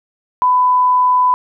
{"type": "tone", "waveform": "sine", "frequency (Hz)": 1000, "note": "B5", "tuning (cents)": 21, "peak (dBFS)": -9, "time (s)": [0.42, 1.34], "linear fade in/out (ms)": 0, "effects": []}